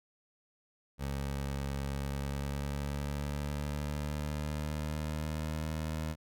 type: tone with pitch glide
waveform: 20% pulse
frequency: 69.3 to 78.24 Hz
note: C#2 to D#2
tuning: 0 to +10 cents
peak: -29 dBFS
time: 0.98-6.16 s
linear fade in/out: 50 ms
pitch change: +210 cents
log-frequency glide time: 2.08-5.72 s
effects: none